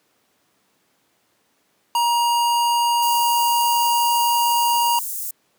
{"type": "tone", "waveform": "square", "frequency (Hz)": 946, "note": "A#5", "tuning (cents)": 25, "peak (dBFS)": -17, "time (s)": [1.95, 4.99], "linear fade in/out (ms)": 2}
{"type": "high-pass noise", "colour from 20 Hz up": "white", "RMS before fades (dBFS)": -28, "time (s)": [3.02, 5.31], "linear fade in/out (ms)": 5, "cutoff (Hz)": 7200, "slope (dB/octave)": 24}
{"effects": ["pink hiss -64 dBFS RMS until 5.58 s", "high-pass 200 Hz 12 dB/octave"]}